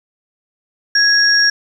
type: tone pair together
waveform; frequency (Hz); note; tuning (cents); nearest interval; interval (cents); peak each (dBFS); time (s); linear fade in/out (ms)
sine; 1661.2 / 5576; G#6 / F8; 0 / -4; octave + major sixth; 2096; -12; 0.95-1.5; 5
effects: 7-bit